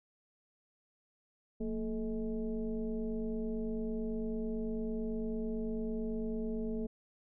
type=tone with frequency modulation; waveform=sine; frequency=228.5 Hz; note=A#3; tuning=34 cents flat; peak=-33 dBFS; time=1.6-6.87 s; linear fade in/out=10 ms; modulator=204 Hz; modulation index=1.1; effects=none